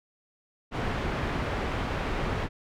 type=low-pass noise; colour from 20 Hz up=pink; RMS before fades=-30 dBFS; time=0.71-2.49 s; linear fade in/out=50 ms; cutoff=2200 Hz; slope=12 dB/octave; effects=none